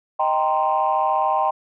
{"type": "chord", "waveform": "sine", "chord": "C minor seventh", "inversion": "first", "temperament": "equal", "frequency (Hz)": [622.3, 784, 932.3, 1046.5], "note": ["Eb5", "G5", "Bb5", "C6"], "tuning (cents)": [0, 0, 0, 0], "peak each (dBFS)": [-24, -20, -23, -22], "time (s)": [0.19, 1.51], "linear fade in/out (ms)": 10, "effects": ["tanh soft clip ceiling -9 dBFS"]}